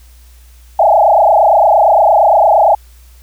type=tone with frequency modulation; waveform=sine; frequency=740 Hz; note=F#5; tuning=in tune; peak=-5 dBFS; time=0.79-2.75 s; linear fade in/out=5 ms; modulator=28.7 Hz; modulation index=4.1; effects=added 60 Hz sine -38 dBFS peak until 3.22 s + white hiss -49 dBFS RMS until 3.22 s